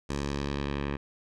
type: tone with low-pass filter sweep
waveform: 10% pulse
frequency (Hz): 70.7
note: C#2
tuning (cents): +35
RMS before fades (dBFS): -32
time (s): 0.09-0.97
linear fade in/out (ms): 10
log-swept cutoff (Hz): 7600 to 2400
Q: 1.3
effects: none